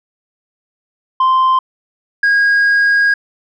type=tone pair in turn; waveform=sine; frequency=1042 / 1636.5 Hz; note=C6 / G#6; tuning=-7 / -26 cents; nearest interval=minor sixth; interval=781 cents; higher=second; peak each=-6 dBFS; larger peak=neither; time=1.2-1.59 / 2.23-3.14 s; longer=second; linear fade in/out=5 ms; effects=tanh soft clip ceiling -8 dBFS